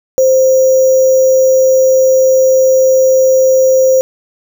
sine tone with sample-and-hold, 523.3 Hz, C5, in tune, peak -5 dBFS, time 0.18-4.01 s, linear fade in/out 0 ms, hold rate 6300 Hz, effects none

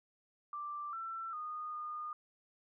sine tone with pitch steps, 1177 / 1340 / 1230 / 1221 Hz, D6 / E6 / D#6 / D#6, +3 / +28 / -20 / -33 cents, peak -39 dBFS, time 0.53-2.13 s, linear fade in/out 2 ms, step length 400 ms, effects none

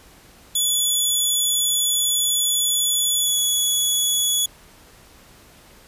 15% pulse tone with pitch glide, 3428 to 3393 Hz, A7 to G#7, -46 to +36 cents, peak -11 dBFS, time 0.55-4.46 s, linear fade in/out 5 ms, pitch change -18 cents, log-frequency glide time 3.2-3.37 s, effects pink hiss -49 dBFS RMS until 5.87 s + resampled to 32000 Hz

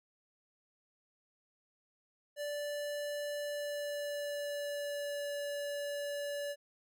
square tone with pitch glide, 584 to 575.3 Hz, D5 to D5, -10 to -36 cents, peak -37 dBFS, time 2.36-6.56 s, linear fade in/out 50 ms, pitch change -26 cents, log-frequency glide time 3.4-5.31 s, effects none

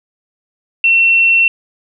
sine tone, 2710 Hz, E7, 47 cents sharp, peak -7 dBFS, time 0.84-1.48 s, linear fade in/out 2 ms, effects none

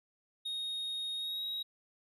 triangle tone with pitch glide, 3729 to 3812 Hz, A#7 to A#7, 0 to +38 cents, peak -34 dBFS, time 0.45-1.63 s, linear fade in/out 10 ms, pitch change +38 cents, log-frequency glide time 1.16-1.44 s, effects none

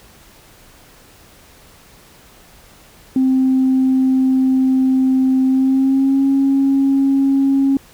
sine tone with pitch glide, 261.6 to 273 Hz, C4 to C#4, 0 to -26 cents, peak -10 dBFS, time 3.16-7.77 s, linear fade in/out 2 ms, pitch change +74 cents, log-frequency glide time 5.45-6.25 s, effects tanh soft clip ceiling -7 dBFS + pink hiss -46 dBFS RMS until 7.93 s

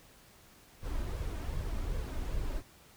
brown noise with flanger, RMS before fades -35 dBFS, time 0.81-2.63 s, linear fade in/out 50 ms, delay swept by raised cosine 1.8 to 3.3 ms, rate 2.6 Hz, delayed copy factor +0.5, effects pink hiss -59 dBFS RMS until 2.96 s

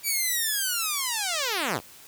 5% pulse linear sweep, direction down, 2327 to 69.3 Hz, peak -14 dBFS, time 0.03-1.81 s, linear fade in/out 50 ms, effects white hiss -49 dBFS RMS until 2.07 s

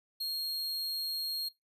45% pulse tone, 4253 Hz, C8, 27 cents sharp, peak -32 dBFS, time 0.2-1.49 s, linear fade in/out 10 ms, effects noise-tail reverb RT60 0.2 s tail -25 dB re dry + resampled to 32000 Hz

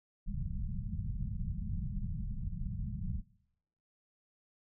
pink low-pass noise, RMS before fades -37 dBFS, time 0.26-3.22 s, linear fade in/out 20 ms, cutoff 210 Hz, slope 96 dB/octave, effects noise-tail reverb RT60 0.8 s tail -21 dB re dry

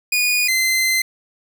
sawtooth tone pair in turn, 2458 / 2067 Hz, D#7 / C7, -22 / -22 cents, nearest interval minor third, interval 300 cents, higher first, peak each -12 dBFS, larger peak neither, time 0.12-0.48 / 0.48-1.02 s, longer second, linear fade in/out 5 ms, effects none

